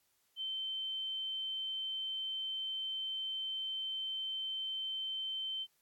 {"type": "tone", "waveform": "sine", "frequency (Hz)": 3094, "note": "G7", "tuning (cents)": -23, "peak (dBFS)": -36, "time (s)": [0.36, 5.67], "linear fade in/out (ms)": 50, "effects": ["white hiss -75 dBFS RMS until 5.81 s", "AAC 64 kbps"]}